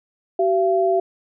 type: tone pair together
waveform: sine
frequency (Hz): 381.6 / 680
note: G4 / F5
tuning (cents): -47 / -46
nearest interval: minor seventh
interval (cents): 1001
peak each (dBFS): -18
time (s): 0.39-1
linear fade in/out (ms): 5
effects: none